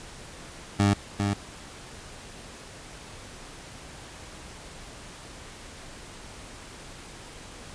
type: tone with echo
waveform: 20% pulse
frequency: 100.9 Hz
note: G#2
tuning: 49 cents flat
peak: -14 dBFS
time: 0.79-0.94 s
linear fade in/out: 10 ms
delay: 400 ms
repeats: 1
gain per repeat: -5 dB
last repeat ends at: 1.34 s
effects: pink hiss -44 dBFS RMS until 7.74 s + resampled to 22050 Hz